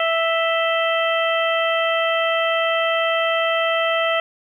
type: harmonic tone with a mistuned harmonic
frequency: 659.3 Hz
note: E5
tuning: in tune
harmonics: 1 / 2 / 3 / 4 / 5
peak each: -20 / -23 / -25 / -26 / -27 dBFS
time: 0-4.2 s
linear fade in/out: 2 ms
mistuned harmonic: 5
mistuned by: -87 cents
effects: 9-bit